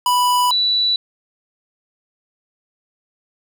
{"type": "tone pair in turn", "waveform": ["square", "sine"], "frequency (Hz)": [987.8, 3951], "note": ["B5", "B7"], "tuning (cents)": [0, 0], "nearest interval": "2 octaves", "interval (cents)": 2400, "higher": "second", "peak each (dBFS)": -14, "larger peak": "neither", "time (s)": [[0.06, 0.51], [0.51, 0.96]], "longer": "neither", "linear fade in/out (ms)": 2, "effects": ["9-bit"]}